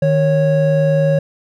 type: tone pair together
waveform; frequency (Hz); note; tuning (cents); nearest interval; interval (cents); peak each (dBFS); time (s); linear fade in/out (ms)
triangle; 154.9 / 552; D#3 / C#5; -7 / -7; octave + minor seventh; 2200; -12; 0.02-1.19; 5
effects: none